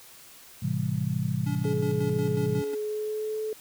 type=chord; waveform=sine; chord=A minor seventh; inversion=none; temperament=just; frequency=110 / 132 / 165 / 198 Hz; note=A2 / C3 / E3 / G3; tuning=0 / +16 / +2 / +18 cents; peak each=-32 / -29 / -30 / -33 dBFS; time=0.62-2.62 s; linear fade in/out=10 ms
type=tone with tremolo; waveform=square; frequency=285 Hz; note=C#4; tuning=48 cents sharp; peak=-34 dBFS; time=1.46-2.75 s; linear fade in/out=10 ms; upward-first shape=square; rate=5.5 Hz; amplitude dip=60%
type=tone with pitch glide; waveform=sine; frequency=423.8 to 433.7 Hz; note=G#4 to A4; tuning=+35 to -25 cents; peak=-28 dBFS; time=1.65-3.53 s; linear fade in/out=2 ms; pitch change=+40 cents; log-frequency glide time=2.84-3.4 s
effects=white hiss -50 dBFS RMS until 3.6 s